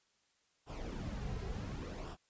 brown noise with flanger, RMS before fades -42 dBFS, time 0.66-2.17 s, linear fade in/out 50 ms, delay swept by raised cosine 0.47 to 3.47 ms, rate 0.69 Hz, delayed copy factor -0.55, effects white hiss -75 dBFS RMS until 2.29 s + resampled to 16000 Hz

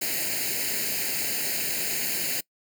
white noise with comb filter, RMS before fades -28 dBFS, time 0.01-2.41 s, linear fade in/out 10 ms, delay 0.43 ms, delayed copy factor +0.85, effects noise-tail reverb RT60 0.1 s tail -23 dB re dry + high-pass 150 Hz 12 dB/octave

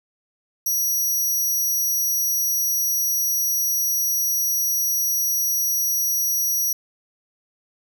15% pulse tone, 5790 Hz, F#8, 38 cents flat, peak -14 dBFS, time 0.66-6.73 s, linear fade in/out 5 ms, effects none

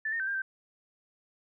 sine tone with pitch steps, 1757 / 1833 / 1550 / 1600 / 1555 Hz, A6 / A#6 / G6 / G6 / G6, -3 / -30 / -20 / +35 / -14 cents, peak -29 dBFS, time 0.05-0.42 s, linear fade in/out 5 ms, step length 74 ms, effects none

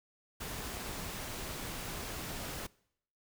pink noise, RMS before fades -41 dBFS, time 0.4-2.67 s, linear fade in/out 10 ms, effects noise-tail reverb RT60 0.7 s tail -23 dB re dry

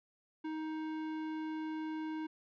sine tone with tanh clipping, 313.7 Hz, D#4, 14 cents sharp, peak -39 dBFS, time 0.44-2.27 s, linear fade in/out 10 ms, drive 16 dB, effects none

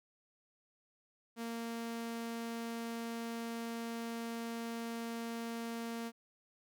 sawtooth tone, 231.1 Hz, A#3, 15 cents flat, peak -35 dBFS, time 1.36-6.12 s, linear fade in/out 50 ms, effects none

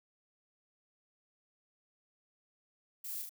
violet noise with echo, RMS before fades -43 dBFS, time 3.04-3.22 s, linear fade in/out 5 ms, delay 37 ms, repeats 2, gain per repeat -2 dB, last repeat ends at 3.294 s, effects none

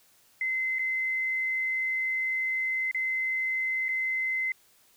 sine tone with dropouts, 2058 Hz, C7, 29 cents flat, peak -26 dBFS, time 0.41-4.52 s, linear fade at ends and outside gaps 2 ms, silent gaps 0.786-0.792 / 2.913-2.946 / 3.884-3.889 s, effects white hiss -62 dBFS RMS until 4.96 s

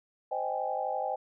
sine chord, Ab major seventh, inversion first, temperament just, 519.1 / 623 / 778.7 / 830.6 Hz, C5 / Eb5 / G5 / Ab5, -14 / +2 / -12 / 0 cents, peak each -36 / -36 / -33 / -36 dBFS, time 0.31-1.16 s, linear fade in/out 10 ms, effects none

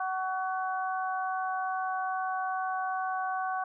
harmonic tone, 375.2 Hz, F#4, 24 cents sharp, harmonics 2 / 3 / 4, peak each -31 / -35 / -37 dBFS, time 0-3.64 s, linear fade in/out 5 ms, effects none

